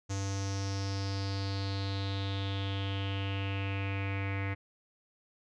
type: tone with low-pass filter sweep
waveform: square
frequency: 98 Hz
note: G2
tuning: in tune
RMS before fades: -34 dBFS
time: 0.09-4.55 s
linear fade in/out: 20 ms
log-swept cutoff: 6500 to 2100 Hz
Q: 5.6
effects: none